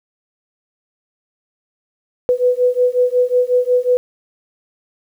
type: beating tone pair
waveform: sine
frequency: 493.9 / 499.4 Hz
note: B4 / B4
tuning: 0 / +19 cents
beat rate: 5.5 Hz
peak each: -15 dBFS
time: 2.29-3.97 s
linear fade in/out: 0 ms
effects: 8-bit